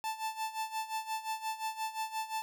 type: tone with tremolo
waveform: 45% pulse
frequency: 880 Hz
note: A5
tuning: in tune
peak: -32 dBFS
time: 0.04-2.42 s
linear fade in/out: 0 ms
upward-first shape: sine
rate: 5.7 Hz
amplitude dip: 80%
effects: none